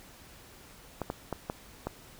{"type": "clicks", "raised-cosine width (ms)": 1, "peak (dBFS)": -18, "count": 5, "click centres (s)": [1.017, 1.101, 1.327, 1.499, 1.87], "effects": ["pink hiss -53 dBFS RMS until 2.19 s"]}